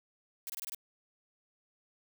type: noise bursts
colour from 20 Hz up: blue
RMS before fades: -40 dBFS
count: 6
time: 0.47-0.747 s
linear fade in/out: 0 ms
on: 27 ms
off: 23 ms
effects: none